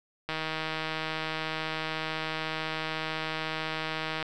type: click train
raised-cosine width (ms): 0.3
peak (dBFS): -16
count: 623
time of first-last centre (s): 0.29-4.227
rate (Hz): 158
effects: none